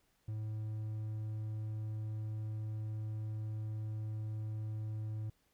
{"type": "tone", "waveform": "triangle", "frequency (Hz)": 108.2, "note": "A2", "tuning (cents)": -29, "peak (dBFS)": -35, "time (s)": [0.28, 5.3], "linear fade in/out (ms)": 5, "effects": ["pink hiss -75 dBFS RMS until 5.53 s"]}